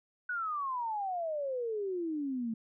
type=exponential sweep; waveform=sine; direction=down; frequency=1492 to 219.5 Hz; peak=-32 dBFS; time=0.29-2.54 s; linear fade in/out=5 ms; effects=none